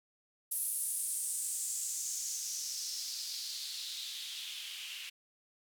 blue noise with band-pass filter sweep, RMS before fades -39 dBFS, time 0.51-5.1 s, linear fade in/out 10 ms, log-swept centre 11000 to 2700 Hz, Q 3.5, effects none

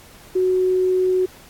sine tone, 370 Hz, F#4, in tune, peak -15 dBFS, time 0.35-1.26 s, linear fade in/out 10 ms, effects pink hiss -46 dBFS RMS until 1.49 s + AAC 64 kbps

